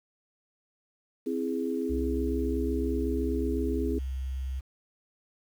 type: chord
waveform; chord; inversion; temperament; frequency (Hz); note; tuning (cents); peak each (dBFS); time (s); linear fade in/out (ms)
sine; C augmented; none; equal; 261.6 / 329.6 / 415.3; C4 / E4 / G#4; 0 / 0 / 0; -31 / -33 / -32; 1.26-3.99; 10
type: tone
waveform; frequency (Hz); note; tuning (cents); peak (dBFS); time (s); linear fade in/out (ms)
sine; 65.6; C2; +5; -30; 1.89-4.61; 20
effects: 9-bit